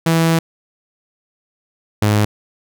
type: tone pair in turn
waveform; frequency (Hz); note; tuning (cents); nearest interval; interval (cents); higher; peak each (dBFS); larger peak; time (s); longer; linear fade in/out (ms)
sawtooth; 164.2 / 105.04; E3 / G#2; -6 / +20; minor sixth; 774; first; -8; neither; 0.06-0.39 / 2.02-2.25; first; 5
effects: none